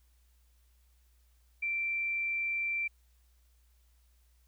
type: tone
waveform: sine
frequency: 2349 Hz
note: D7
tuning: in tune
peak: -30 dBFS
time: 1.62-2.88 s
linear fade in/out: 10 ms
effects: added 60 Hz sine -63 dBFS peak until 4.47 s + white hiss -74 dBFS RMS until 4.47 s